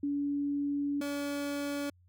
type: tone pair in turn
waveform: sine / 30% pulse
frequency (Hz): 285.5 / 285.5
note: D4 / D4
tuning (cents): -49 / -49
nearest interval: unison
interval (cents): 0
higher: neither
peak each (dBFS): -29 / -30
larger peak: first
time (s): 0.03-1.01 / 1.01-1.9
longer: first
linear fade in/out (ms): 5
effects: added 89 Hz sine -60 dBFS peak until 2.08 s